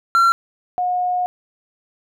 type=tone pair in turn; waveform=triangle / sine; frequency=1364 / 722.6 Hz; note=F6 / F#5; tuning=-41 / -41 cents; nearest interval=major seventh; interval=1100 cents; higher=first; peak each=-9 / -17 dBFS; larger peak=first; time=0.15-0.32 / 0.78-1.26 s; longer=second; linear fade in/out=0 ms; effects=none